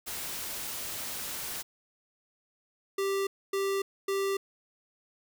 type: noise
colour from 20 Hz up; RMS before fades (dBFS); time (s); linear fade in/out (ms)
white; -37; 0.06-1.63; 20
type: tone bursts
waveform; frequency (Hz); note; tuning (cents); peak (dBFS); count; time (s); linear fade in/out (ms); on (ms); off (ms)
square; 392.2; G4; +1; -28; 3; 2.98-4.37; 5; 290; 260
effects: none